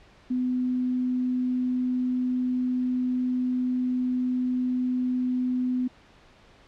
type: tone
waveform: sine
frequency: 251.8 Hz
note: B3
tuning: 34 cents sharp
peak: -23 dBFS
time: 0.3-5.88 s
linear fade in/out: 10 ms
effects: pink hiss -55 dBFS RMS until 6.67 s + low-pass 4000 Hz 12 dB/octave